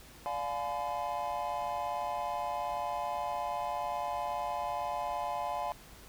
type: chord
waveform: triangle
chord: D diminished seventh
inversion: none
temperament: just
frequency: 587.3 / 704.8 / 845.8 / 1014.9 Hz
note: D5 / F5 / Ab5 / Cb6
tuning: 0 / +16 / +31 / +47 cents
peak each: -39 / -35 / -35 / -37 dBFS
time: 0.26-5.72 s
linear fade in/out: 0 ms
effects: added 50 Hz sine -58 dBFS peak until 6.08 s + pink hiss -54 dBFS RMS until 6.08 s